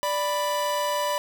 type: tone pair together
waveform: 45% pulse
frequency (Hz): 587.3 / 987.8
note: D5 / B5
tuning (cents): 0 / 0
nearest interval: major sixth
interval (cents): 900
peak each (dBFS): -27 / -26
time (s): 0.03-1.18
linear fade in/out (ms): 0
effects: none